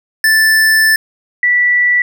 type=tone pair in turn; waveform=square / sine; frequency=1760 / 1960.2 Hz; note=A6 / B6; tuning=0 / -13 cents; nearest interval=major second; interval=187 cents; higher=second; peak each=-8 dBFS; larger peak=neither; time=0.24-0.96 / 1.43-2.02 s; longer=first; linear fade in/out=2 ms; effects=none